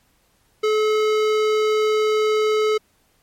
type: tone with hard clipping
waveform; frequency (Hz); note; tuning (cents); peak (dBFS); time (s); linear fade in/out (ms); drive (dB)
sine; 429.9; A4; -40; -18; 0.63-2.78; 10; 18
effects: pink hiss -62 dBFS RMS until 3.22 s + MP3 64 kbps